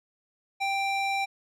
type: tone with band-pass filter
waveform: square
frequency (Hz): 786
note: G5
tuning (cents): +4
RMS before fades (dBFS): -28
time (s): 0.6-1.26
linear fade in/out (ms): 20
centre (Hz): 2100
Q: 0.93
effects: none